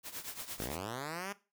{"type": "noise with tremolo", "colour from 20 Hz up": "white", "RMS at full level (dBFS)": -40, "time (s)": [0.03, 0.78], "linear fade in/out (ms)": 50, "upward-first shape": "triangle", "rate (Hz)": 8.7, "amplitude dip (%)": 85}
{"type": "linear sweep", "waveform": "5% pulse", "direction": "up", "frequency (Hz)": [43.88, 206.9], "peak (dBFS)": -27, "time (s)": [0.58, 1.33], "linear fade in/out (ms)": 10}
{"effects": ["noise-tail reverb RT60 0.3 s tail -18 dB re dry"]}